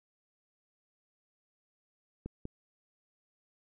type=clicks; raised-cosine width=3 ms; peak=-26 dBFS; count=2; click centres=2.26 / 2.454 s; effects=none